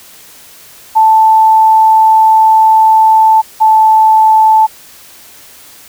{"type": "tone pair in turn", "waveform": "sine", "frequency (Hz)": [880, 875.4], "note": ["A5", "A5"], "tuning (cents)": [0, -9], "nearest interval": "unison", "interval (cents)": 9, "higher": "first", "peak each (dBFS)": -3, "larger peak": "neither", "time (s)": [[0.95, 3.42], [3.6, 4.67]], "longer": "first", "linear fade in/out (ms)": 20, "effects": ["white hiss -37 dBFS RMS until 5.88 s"]}